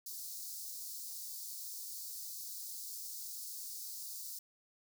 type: high-pass noise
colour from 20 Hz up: white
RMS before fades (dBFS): -45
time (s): 0.06-4.39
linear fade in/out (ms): 5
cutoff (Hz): 4300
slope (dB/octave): 48
effects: none